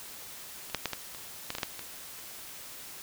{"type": "clicks", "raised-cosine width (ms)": 0.2, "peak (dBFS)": [-27, -11, -12, -15, -25, -15, -17, -17, -11, -22, -30], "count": 11, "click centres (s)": [0.699, 0.747, 0.857, 0.933, 1.148, 1.504, 1.551, 1.584, 1.632, 1.793, 2.189], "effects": ["white hiss -45 dBFS RMS until 3.02 s"]}